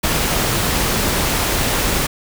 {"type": "noise", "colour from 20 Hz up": "pink", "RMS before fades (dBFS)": -18, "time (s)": [0.03, 2.07], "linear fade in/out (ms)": 10, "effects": []}